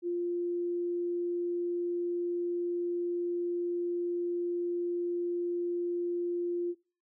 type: tone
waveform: sine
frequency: 348.9 Hz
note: F4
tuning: 2 cents flat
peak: -29 dBFS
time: 0.02-6.75 s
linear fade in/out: 50 ms
effects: noise-tail reverb RT60 0.4 s tail -22 dB re dry